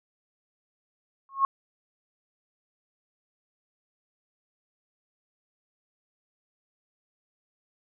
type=tone with exponential growth; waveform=sine; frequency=1089 Hz; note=C#6; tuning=31 cents flat; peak=-15 dBFS; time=1.29-1.45 s; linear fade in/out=1 ms; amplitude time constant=34 ms; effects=none